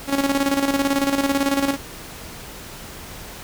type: tone with tremolo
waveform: sawtooth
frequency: 277.2 Hz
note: C#4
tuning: in tune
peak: -12 dBFS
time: 0.07-1.77 s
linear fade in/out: 50 ms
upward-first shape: square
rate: 18 Hz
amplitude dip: 60%
effects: pink hiss -37 dBFS RMS until 3.43 s